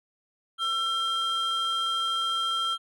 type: tone pair together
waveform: triangle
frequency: 1343 / 3194 Hz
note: E6 / G7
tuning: +32 / +32 cents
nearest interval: octave + minor third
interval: 1500 cents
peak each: -25 dBFS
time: 0.58-2.78 s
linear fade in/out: 50 ms
effects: tanh soft clip ceiling -20 dBFS